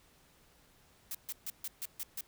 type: noise bursts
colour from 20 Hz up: blue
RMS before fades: -39 dBFS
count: 7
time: 1.11-2.209 s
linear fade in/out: 2 ms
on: 37 ms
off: 140 ms
effects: pink hiss -65 dBFS RMS until 2.27 s